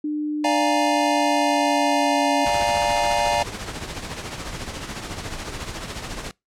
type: tone with pitch glide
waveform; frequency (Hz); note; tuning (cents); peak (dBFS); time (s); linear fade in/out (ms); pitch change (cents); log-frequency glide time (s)
sine; 300.1 to 283.4; D4 to C#4; +38 to +38; -22; 0.04-2.45; 5; -100; 0.41-2.33
type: chord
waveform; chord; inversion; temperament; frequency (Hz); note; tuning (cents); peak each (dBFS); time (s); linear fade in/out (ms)
square; Bb dominant seventh; first; equal; 587.3 / 698.5 / 830.6 / 932.3; D5 / F5 / Ab5 / Bb5; 0 / 0 / 0 / 0; -25; 0.44-3.43; 5
type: noise with tremolo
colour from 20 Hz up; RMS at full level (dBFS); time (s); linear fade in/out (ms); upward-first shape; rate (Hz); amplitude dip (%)
pink; -29; 2.46-6.31; 0; triangle; 14; 60
effects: noise-tail reverb RT60 0.2 s tail -24 dB re dry + low-pass 8000 Hz 12 dB/octave